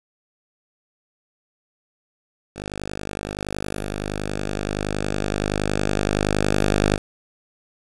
5% pulse tone with level ramp, 50.7 Hz, G#1, 41 cents flat, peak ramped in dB -20 to -5 dBFS, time 2.54-6.99 s, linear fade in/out 50 ms, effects resampled to 22050 Hz + 7-bit

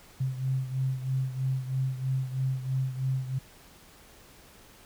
sine beating tone pair, 130.81 / 133.91 Hz, C3 / C3, 0 / +41 cents, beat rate 3.1 Hz, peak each -28 / -33 dBFS, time 0.2-3.39 s, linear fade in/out 10 ms, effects pink hiss -54 dBFS RMS until 4.85 s

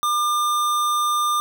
square tone, 1200 Hz, D6, 37 cents sharp, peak -19 dBFS, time 0.03-1.4 s, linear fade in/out 0 ms, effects none

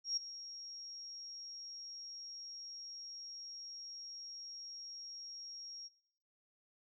sine tone with ADSR envelope, 5588 Hz, F8, in tune, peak -31 dBFS, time 0.04-5.89 s, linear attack 130 ms, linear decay 8 ms, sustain -15 dB, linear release 27 ms, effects noise-tail reverb RT60 0.8 s tail -22 dB re dry

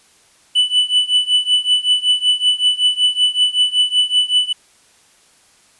triangle tone with tremolo, 2982 Hz, F#7, 13 cents sharp, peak -7 dBFS, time 0.55-4.53 s, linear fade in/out 10 ms, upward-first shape triangle, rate 5.3 Hz, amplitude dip 95%, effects white hiss -52 dBFS RMS until 5.79 s + resampled to 24000 Hz

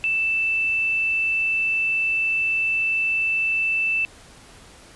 sine tone, 2650 Hz, E7, 9 cents sharp, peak -19 dBFS, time 0.04-4.05 s, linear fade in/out 0 ms, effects pink hiss -47 dBFS RMS until 4.95 s + resampled to 24000 Hz

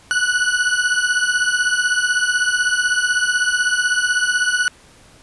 40% pulse beating tone pair, 1468 / 1484 Hz, F#6 / F#6, -14 / +5 cents, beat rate 16 Hz, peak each -18 dBFS, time 0.11-4.68 s, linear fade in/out 0 ms, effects pink hiss -48 dBFS RMS until 5.22 s + resampled to 24000 Hz

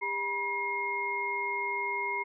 sine tone cluster, 400.5 / 966 / 2139 Hz, G4 / B5 / C7, +37 / -39 / +38 cents, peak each -39 / -33 / -32 dBFS, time 0.01-2.24 s, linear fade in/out 20 ms, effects none

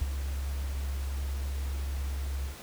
sine tone with ADSR envelope, 68.4 Hz, C#2, 23 cents flat, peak -21 dBFS, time 0.01-2.57 s, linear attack 10 ms, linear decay 21 ms, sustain -9 dB, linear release 130 ms, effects pink hiss -46 dBFS RMS until 2.62 s

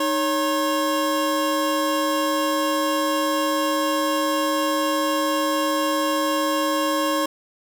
square tone cluster, 309.9 / 557 / 1078 Hz, D#4 / C#5 / C#6, -7 / +8 / -49 cents, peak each -25 dBFS, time 0-7.26 s, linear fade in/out 5 ms, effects none

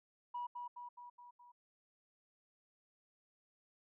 sine tone with echo, 970 Hz, B5, 31 cents flat, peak -38 dBFS, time 0.34-0.47 s, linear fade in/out 10 ms, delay 210 ms, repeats 5, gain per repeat -4 dB, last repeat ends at 1.52 s, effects tanh soft clip ceiling -35 dBFS

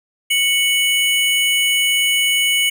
square tone pair together, 2221 / 2960 Hz, C#7 / F#7, +3 / 0 cents, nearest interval perfect fourth, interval 497 cents, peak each -18 / -17 dBFS, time 0.3-2.7 s, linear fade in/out 10 ms, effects none

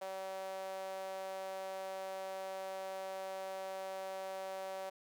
sawtooth tone with high-pass filter, 190.8 Hz, G3, 47 cents flat, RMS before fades -43 dBFS, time 0.01-4.9 s, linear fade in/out 10 ms, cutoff 630 Hz, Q 6.3, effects none

